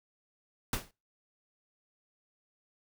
pink noise with exponential decay, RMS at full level -28 dBFS, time 0.73-0.91 s, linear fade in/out 2 ms, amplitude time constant 38 ms, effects noise-tail reverb RT60 0.3 s tail -25 dB re dry

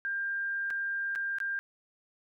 sine tone with dropouts, 1596 Hz, G6, 31 cents sharp, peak -30 dBFS, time 0.05-1.59 s, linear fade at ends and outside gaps 0 ms, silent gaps 0.703-0.707 / 1.152-1.158 / 1.385-1.402 s, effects none

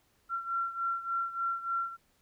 sine beating tone pair, 1363 / 1366.4 Hz, F6 / F6, -43 / -38 cents, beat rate 3.4 Hz, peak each -32 / -36 dBFS, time 0.29-1.97 s, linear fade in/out 50 ms, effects pink hiss -70 dBFS RMS until 2.21 s

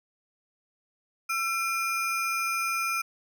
square ring-modulated tone, 1874 Hz, A#6, 9 cents sharp, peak -24 dBFS, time 1.29-3.02 s, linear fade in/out 10 ms, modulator 531 Hz, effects none

